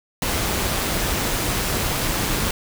pink noise with amplitude modulation, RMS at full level -21 dBFS, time 0.22-2.51 s, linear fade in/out 2 ms, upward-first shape sine, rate 190 Hz, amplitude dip 35%, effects none

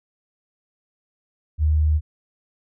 sine tone, 76.7 Hz, D#2, 24 cents flat, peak -15 dBFS, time 1.58-2.01 s, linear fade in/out 50 ms, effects none

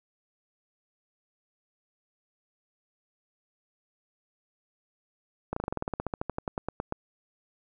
slowing click train, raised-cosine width 1 ms, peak -16 dBFS, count 21, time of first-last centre 5.53-6.924 s, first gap 34 ms, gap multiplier 1.07, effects none

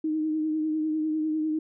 sine tone with vibrato, 311.1 Hz, D#4, in tune, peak -24 dBFS, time 0.04-1.59 s, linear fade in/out 5 ms, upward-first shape triangle, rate 10 Hz, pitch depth 35 cents each way, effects none

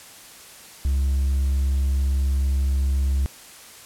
sine tone with hard clipping, 67.9 Hz, C#2, 35 cents flat, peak -19 dBFS, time 0.85-3.26 s, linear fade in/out 0 ms, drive 2 dB, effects white hiss -44 dBFS RMS until 3.85 s + low-pass 12000 Hz 12 dB/octave

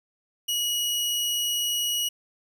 sawtooth tone, 2909 Hz, F#7, 30 cents flat, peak -21 dBFS, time 0.48-2.09 s, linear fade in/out 10 ms, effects none

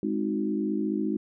sine chord, Ab dominant seventh, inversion none, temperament equal with one note detuned, 207.7 / 261.6 / 311.1 / 366 Hz, Ab3 / C4 / Eb4 / Gb4, 0 / 0 / 0 / -19 cents, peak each -29 / -34 / -29 / -33 dBFS, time 0.03-1.17 s, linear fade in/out 2 ms, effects none

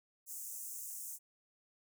pink high-pass noise, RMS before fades -45 dBFS, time 0.26-1.19 s, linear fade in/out 50 ms, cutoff 6500 Hz, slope 48 dB/octave, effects none

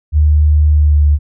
sine tone with pitch glide, 75.4 to 73.59 Hz, D2 to D2, +46 to +4 cents, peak -6 dBFS, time 0.12-1.19 s, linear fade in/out 50 ms, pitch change -42 cents, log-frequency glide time 0.7-1.06 s, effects none

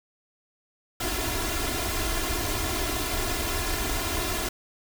pink noise with comb filter, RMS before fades -28 dBFS, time 1-4.49 s, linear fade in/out 5 ms, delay 2.9 ms, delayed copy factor +0.85, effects none

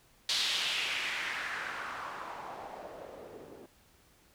blue noise with low-pass filter sweep, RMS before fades -37 dBFS, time 0.29-3.66 s, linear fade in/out 2 ms, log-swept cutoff 4100 to 370 Hz, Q 2.4, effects pink hiss -64 dBFS RMS until 4.34 s

